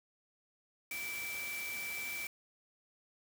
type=tone in noise; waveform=sine; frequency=2323 Hz; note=D7; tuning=20 cents flat; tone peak=-39 dBFS; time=0.91-2.27 s; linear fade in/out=2 ms; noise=white; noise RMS=-45 dBFS; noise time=0.91-2.27 s; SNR=+3 dB; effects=none